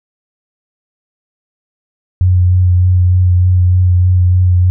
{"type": "tone with vibrato", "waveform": "sine", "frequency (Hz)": 90.5, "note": "F#2", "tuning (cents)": -38, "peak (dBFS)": -6, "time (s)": [2.21, 4.7], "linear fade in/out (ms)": 0, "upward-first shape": "sine", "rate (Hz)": 3.3, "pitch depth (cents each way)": 19, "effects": []}